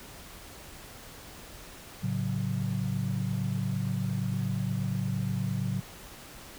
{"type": "chord", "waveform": "sine", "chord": "F# minor", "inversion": "first", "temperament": "equal", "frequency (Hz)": [110, 138.59, 185], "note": ["A2", "C#3", "F#3"], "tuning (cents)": [0, 0, 0], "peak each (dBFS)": -32, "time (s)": [2.02, 5.81], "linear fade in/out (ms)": 20, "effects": ["pink hiss -47 dBFS RMS until 6.58 s"]}